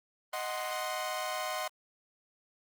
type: chord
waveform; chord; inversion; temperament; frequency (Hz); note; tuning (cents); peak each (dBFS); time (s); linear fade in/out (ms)
sawtooth; C diminished; first; equal; 622.3 / 740 / 1046.5; Eb5 / Gb5 / C6; 0 / 0 / 0; -34; 0.33-1.68; 5
effects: Opus 24 kbps